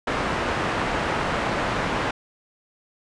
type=low-pass noise; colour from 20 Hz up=white; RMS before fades=-25 dBFS; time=0.07-2.11 s; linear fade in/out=5 ms; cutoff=1400 Hz; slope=12 dB/octave; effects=resampled to 22050 Hz